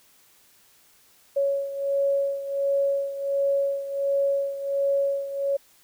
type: beating tone pair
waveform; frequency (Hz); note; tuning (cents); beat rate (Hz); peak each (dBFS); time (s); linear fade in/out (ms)
sine; 556 / 557.4; C#5 / C#5; +5 / +9; 1.4; -23 / -28; 1.36-5.57; 10
effects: white hiss -58 dBFS RMS until 5.83 s